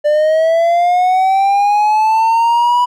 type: linear sweep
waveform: triangle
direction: up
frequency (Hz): 590 to 985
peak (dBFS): -7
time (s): 0.04-2.86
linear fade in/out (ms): 20
effects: none